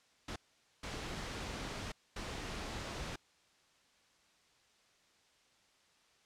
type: noise bursts at uneven times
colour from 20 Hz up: pink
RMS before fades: -42 dBFS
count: 3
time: 0.28-0.36 / 0.83-1.92 / 2.16-3.16 s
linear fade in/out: 5 ms
effects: white hiss -69 dBFS RMS until 6.25 s + low-pass 6000 Hz 12 dB/octave